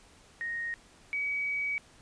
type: tone pair in turn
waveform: sine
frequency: 1864.7 / 2270 Hz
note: A#6 / C#7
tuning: 0 / +41 cents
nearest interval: minor third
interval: 341 cents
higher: second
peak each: -32 / -29 dBFS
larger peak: second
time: 0.41-0.74 / 1.13-1.78 s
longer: second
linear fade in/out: 0 ms
effects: pink hiss -58 dBFS RMS until 2.01 s + resampled to 22050 Hz